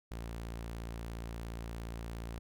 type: tone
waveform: sawtooth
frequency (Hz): 57.1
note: A#1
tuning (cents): -35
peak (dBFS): -36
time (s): 0.11-2.39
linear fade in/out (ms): 5
effects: none